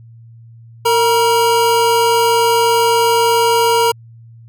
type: tone pair together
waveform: square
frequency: 459.2 / 954 Hz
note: A#4 / A#5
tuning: -26 / +40 cents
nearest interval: octave + minor second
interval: 1266 cents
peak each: -14 dBFS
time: 0.85-3.92 s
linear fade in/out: 10 ms
effects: added 115 Hz sine -37 dBFS peak until 4.48 s